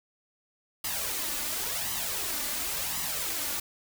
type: noise with flanger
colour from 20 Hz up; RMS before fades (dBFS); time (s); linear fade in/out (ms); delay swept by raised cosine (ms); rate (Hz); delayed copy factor
white; -32; 0.84-3.6; 5; 0.99 to 3.49; 0.93; +0.6
effects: none